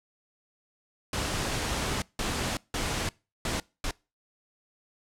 pink noise bursts at uneven times, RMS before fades -30 dBFS, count 5, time 1.13-2.02 / 2.19-2.57 / 2.74-3.09 / 3.45-3.6 / 3.84-3.91 s, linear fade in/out 2 ms, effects noise-tail reverb RT60 0.3 s tail -24 dB re dry + low-pass 9000 Hz 12 dB/octave

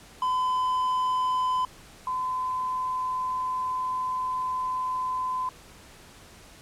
triangle / sine tone pair in turn, 1014 / 1018.7 Hz, B5 / C6, +45 / -47 cents, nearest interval unison, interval 8 cents, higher second, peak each -21 / -26 dBFS, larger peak first, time 0.22-1.65 / 2.07-5.49 s, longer second, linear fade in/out 2 ms, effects pink hiss -50 dBFS RMS until 6.61 s + low-pass 11000 Hz 12 dB/octave

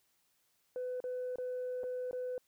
sine tone with dropouts, 502 Hz, B4, 28 cents sharp, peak -34 dBFS, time 0.76-2.38 s, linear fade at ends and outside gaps 1 ms, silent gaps 1.003-1.04 / 1.358-1.384 / 1.834-1.839 / 2.111-2.13 s, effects tanh soft clip ceiling -33 dBFS + white hiss -75 dBFS RMS until 2.47 s

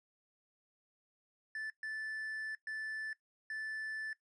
triangle tone bursts at uneven times, 1753 Hz, A6, 7 cents flat, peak -37 dBFS, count 4, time 1.55-1.7 / 1.83-2.55 / 2.67-3.13 / 3.5-4.13 s, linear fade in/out 2 ms, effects noise-tail reverb RT60 0.1 s tail -17 dB re dry + resampled to 22050 Hz

